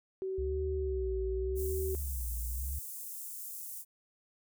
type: tone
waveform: sine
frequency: 380.1 Hz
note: F#4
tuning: 47 cents sharp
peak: -33 dBFS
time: 0.22-1.95 s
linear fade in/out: 0 ms
type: tone with vibrato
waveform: sine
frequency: 66 Hz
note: C2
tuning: 16 cents sharp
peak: -34 dBFS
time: 0.38-2.79 s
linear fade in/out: 5 ms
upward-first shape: sine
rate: 0.87 Hz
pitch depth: 220 cents each way
type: high-pass noise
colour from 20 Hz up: white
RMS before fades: -43 dBFS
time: 1.55-3.85 s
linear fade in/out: 50 ms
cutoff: 7600 Hz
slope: 24 dB/octave
effects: none